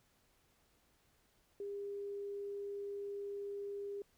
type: tone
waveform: sine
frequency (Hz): 403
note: G4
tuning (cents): +48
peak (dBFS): -40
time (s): 1.6-4.02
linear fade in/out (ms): 2
effects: pink hiss -73 dBFS RMS until 4.17 s